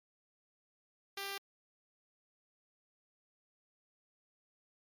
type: tone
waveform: 5% pulse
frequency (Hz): 395.7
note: G4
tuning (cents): +16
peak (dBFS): -28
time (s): 1.17-1.38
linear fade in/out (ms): 5
effects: MP3 96 kbps

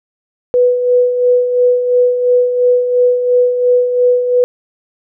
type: tone with tremolo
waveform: sine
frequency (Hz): 493.9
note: B4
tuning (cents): 0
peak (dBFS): -6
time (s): 0.54-4.44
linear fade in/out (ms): 0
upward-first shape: sine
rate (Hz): 2.9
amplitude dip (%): 55
effects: none

